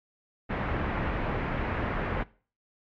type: low-pass noise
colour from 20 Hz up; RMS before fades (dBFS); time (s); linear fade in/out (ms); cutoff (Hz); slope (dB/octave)
pink; -30; 0.49-2.24; 20; 2200; 24
effects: noise-tail reverb RT60 0.4 s tail -21 dB re dry + MP3 64 kbps